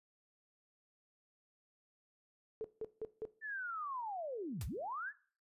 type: tone bursts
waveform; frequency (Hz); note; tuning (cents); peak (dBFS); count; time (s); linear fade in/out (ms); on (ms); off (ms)
sine; 440; A4; 0; -37; 4; 2.61-3.252; 0; 33; 170
type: linear two-way sweep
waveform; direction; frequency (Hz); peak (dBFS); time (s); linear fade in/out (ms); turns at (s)
sine; down then up; 1791 to 48.59 to 1791; -39; 3.41-5.13; 50; 4.66
type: noise with exponential decay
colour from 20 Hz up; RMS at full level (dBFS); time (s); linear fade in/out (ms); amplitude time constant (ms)
white; -43; 4.61-4.7; 2; 19
effects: noise-tail reverb RT60 0.4 s tail -17 dB re dry + resampled to 32000 Hz

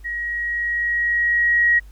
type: tone with level ramp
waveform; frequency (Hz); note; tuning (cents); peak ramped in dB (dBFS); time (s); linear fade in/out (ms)
sine; 1898; A#6; +31; -24 to -12; 0.04-1.8; 20
effects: added 50 Hz sine -39 dBFS peak until 1.91 s + pink hiss -57 dBFS RMS until 1.91 s

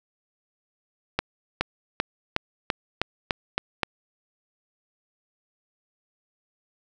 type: accelerating click train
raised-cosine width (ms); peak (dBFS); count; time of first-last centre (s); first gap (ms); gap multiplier
0.3; -6; 9; 1.19-3.833; 420; 0.93
effects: none

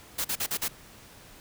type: noise bursts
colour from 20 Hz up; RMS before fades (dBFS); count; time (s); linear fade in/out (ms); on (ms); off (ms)
white; -29; 5; 0.18-0.683; 10; 67; 42
effects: pink hiss -51 dBFS RMS until 1.4 s

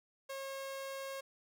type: tone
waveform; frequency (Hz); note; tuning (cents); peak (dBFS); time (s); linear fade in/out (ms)
sawtooth; 542; C#5; -39; -37; 0.29-1.21; 10
effects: none

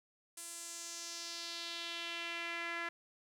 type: tone with band-pass filter sweep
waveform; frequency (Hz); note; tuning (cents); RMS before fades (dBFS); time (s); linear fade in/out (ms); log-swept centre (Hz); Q
sawtooth; 339.1; E4; +49; -43; 0.37-2.89; 5; 9200 to 1800; 2.3
effects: none

